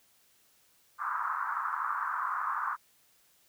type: band-pass noise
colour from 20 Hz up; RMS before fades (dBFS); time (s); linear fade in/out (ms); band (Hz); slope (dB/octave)
white; -33; 0.98-2.77; 50; 990 to 1400; 48
effects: white hiss -66 dBFS RMS until 3.48 s